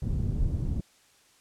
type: low-pass noise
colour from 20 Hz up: pink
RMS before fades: -28 dBFS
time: 0.02-0.81 s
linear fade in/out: 5 ms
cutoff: 150 Hz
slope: 12 dB/octave
effects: white hiss -61 dBFS RMS until 1.4 s + low-pass 9000 Hz 12 dB/octave